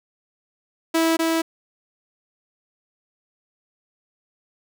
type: tone with echo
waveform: sawtooth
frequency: 326.9 Hz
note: E4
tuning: 14 cents flat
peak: -13 dBFS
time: 0.94-1.17 s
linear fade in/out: 10 ms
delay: 250 ms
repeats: 1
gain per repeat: -2 dB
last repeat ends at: 1.42 s
effects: none